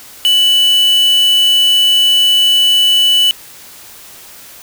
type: tone with quantisation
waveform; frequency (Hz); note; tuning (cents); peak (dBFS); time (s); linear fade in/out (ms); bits
triangle; 2978; F#7; +11; -6; 0.25-3.31; 0; 3
effects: white hiss -36 dBFS RMS until 4.62 s